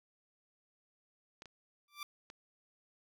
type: clicks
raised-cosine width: 0.2 ms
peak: -31 / -34 / -32 dBFS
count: 3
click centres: 1.421 / 1.457 / 2.301 s
type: tone with exponential growth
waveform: 15% pulse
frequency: 1174.7 Hz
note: D6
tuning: in tune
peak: -32 dBFS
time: 1.88-2.03 s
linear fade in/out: 2 ms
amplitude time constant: 32 ms
effects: none